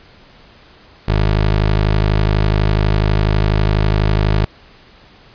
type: tone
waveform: 20% pulse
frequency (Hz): 52.1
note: G#1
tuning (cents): +6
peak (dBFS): -7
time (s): 1.08-4.45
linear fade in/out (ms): 5
effects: pink hiss -45 dBFS RMS until 5.34 s + resampled to 11025 Hz